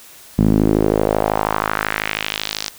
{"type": "tone with band-pass filter sweep", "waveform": "sawtooth", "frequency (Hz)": 52.8, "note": "G#1", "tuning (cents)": 29, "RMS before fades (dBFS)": -18, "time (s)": [0.38, 2.7], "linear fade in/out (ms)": 5, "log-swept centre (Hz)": [200, 5400], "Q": 2, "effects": ["white hiss -42 dBFS RMS until 2.78 s"]}